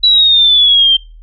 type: exponential sweep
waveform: sine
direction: down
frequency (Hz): 3951 to 3136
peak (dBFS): -5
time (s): 0.03-0.97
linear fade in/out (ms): 10
effects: noise-tail reverb RT60 0.3 s tail -23 dB re dry + added 40 Hz sine -33 dBFS peak until 1.22 s